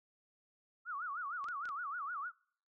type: tone with vibrato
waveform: sine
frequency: 1275 Hz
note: D#6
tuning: 42 cents sharp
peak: -38 dBFS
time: 0.85-2.32 s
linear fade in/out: 50 ms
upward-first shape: sine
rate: 6.5 Hz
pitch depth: 250 cents each way
type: clicks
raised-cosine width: 0.2 ms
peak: -36 dBFS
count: 4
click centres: 1.442 / 1.486 / 1.655 / 1.69 s
effects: noise-tail reverb RT60 0.6 s tail -26 dB re dry